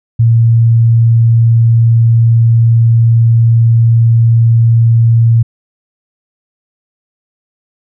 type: tone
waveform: sine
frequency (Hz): 115.3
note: A#2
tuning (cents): -19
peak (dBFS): -4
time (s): 0.19-5.43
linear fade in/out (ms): 10
effects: none